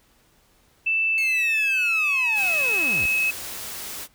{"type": "tone with pitch glide", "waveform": "sine", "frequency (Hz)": [2648, 2574], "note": ["E7", "E7"], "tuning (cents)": [7, -42], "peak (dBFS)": -19, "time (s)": [0.86, 3.31], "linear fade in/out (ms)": 10, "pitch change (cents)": -49, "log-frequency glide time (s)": [1.03, 2.29]}
{"type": "linear sweep", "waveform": "sawtooth", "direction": "down", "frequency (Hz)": [2200, 52], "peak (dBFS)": -28, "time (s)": [1.18, 3.06], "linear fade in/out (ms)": 0}
{"type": "noise", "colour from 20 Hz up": "white", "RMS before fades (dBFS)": -34, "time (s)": [2.34, 4.08], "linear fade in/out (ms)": 50}
{"effects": ["pink hiss -60 dBFS RMS until 4.14 s"]}